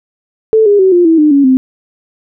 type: tone with pitch steps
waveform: sine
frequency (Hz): 440 / 408.2 / 378.6 / 351.3 / 325.8 / 302.3 / 280.4 / 260.1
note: A4 / G#4 / F#4 / F4 / E4 / D#4 / C#4 / C4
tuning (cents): 0 / -30 / +40 / +10 / -20 / -50 / +20 / -10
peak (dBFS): -4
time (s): 0.53-1.57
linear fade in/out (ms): 0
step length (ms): 130
effects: none